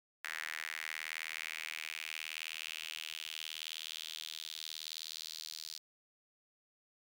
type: tone with high-pass filter sweep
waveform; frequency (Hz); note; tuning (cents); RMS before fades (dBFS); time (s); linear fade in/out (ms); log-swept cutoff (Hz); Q
sawtooth; 79.2; D#2; +31; -44; 0.24-5.78; 5; 1800 to 4500; 3.4
effects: none